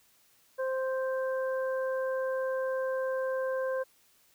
harmonic tone, 523.3 Hz, C5, in tune, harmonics 1 / 2 / 3, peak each -29 / -40 / -40 dBFS, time 0.58-3.84 s, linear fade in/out 20 ms, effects white hiss -65 dBFS RMS until 4.34 s

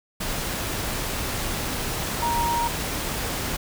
sine tone in noise, 940 Hz, A#5, 14 cents sharp, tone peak -22 dBFS, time 2.22-2.68 s, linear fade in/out 10 ms, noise pink, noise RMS -28 dBFS, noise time 0.2-3.57 s, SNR +3 dB, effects none

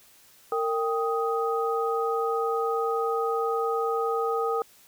sine tone cluster, 459.1 / 789 / 1250 Hz, A#4 / G5 / D#6, -26 / +11 / +8 cents, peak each -26 / -31 / -29 dBFS, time 0.52-4.62 s, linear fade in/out 2 ms, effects white hiss -56 dBFS RMS until 4.87 s

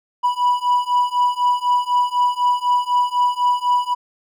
triangle beating tone pair, 980 / 984 Hz, B5 / B5, -14 / -7 cents, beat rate 4 Hz, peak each -17 / -16 dBFS, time 0.23-3.95 s, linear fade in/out 20 ms, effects none

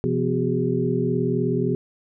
sine tone cluster, 128.6 / 172.2 / 248.5 / 371.6 / 410.8 Hz, C3 / F3 / B3 / F#4 / G#4, -30 / -24 / +11 / +7 / -19 cents, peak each -26 dBFS, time 0.04-1.75 s, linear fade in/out 0 ms, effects none

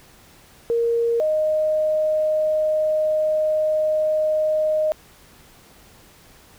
sine tone pair in turn, 466.2 / 618.9 Hz, A#4 / D#5, 0 / -9 cents, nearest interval perfect fourth, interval 491 cents, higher second, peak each -17 / -17 dBFS, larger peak neither, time 0.7-1.2 / 1.2-4.92 s, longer second, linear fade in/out 0 ms, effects pink hiss -50 dBFS RMS until 6.58 s

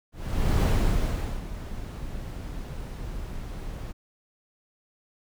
brown noise with ADSR envelope, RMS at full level -20 dBFS, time 0.12-3.93 s, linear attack 500 ms, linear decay 800 ms, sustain -15 dB, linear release 23 ms, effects none

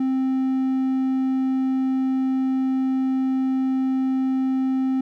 triangle tone, 262.7 Hz, C4, 7 cents sharp, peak -17 dBFS, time 0-5.01 s, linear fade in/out 5 ms, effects none

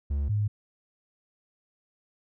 triangle / sine tone pair in turn, 71.1 / 104.57 Hz, C#2 / G#2, +45 / +12 cents, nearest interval perfect fifth, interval 667 cents, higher second, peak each -23 / -23 dBFS, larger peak neither, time 0.1-0.29 / 0.29-0.48 s, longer neither, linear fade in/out 10 ms, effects none

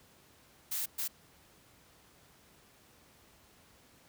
blue noise bursts at uneven times, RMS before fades -35 dBFS, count 2, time 0.71-0.86 / 0.98-1.08 s, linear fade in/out 10 ms, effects pink hiss -62 dBFS RMS until 4.08 s + high-pass 60 Hz 12 dB/octave

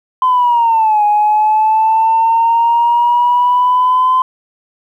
sine linear two-way sweep, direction down then up, 1029 to 830.6 to 1029 Hz, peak -7 dBFS, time 0.22-4.22 s, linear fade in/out 2 ms, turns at 1.04 s, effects tanh soft clip ceiling -4 dBFS + 8-bit

